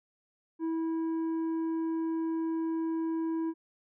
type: tone with tanh clipping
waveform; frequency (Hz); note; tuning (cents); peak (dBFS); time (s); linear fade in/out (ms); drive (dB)
sine; 325.7; E4; -21; -30; 0.59-3.54; 50; 6
effects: none